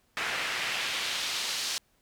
pink noise with band-pass filter sweep, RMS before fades -32 dBFS, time 0.17-1.78 s, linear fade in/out 0 ms, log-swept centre 1900 to 4900 Hz, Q 1.2, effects pink hiss -69 dBFS RMS until 2.01 s

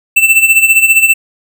square tone with tremolo, 2667 Hz, E7, 20 cents sharp, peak -3 dBFS, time 0.16-1.14 s, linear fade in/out 10 ms, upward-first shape sine, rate 15 Hz, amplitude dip 70%, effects none

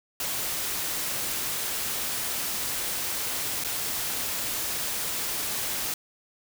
white noise with dropouts, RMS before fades -30 dBFS, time 0.2-5.94 s, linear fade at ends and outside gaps 2 ms, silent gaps 3.639-3.646 s, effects none

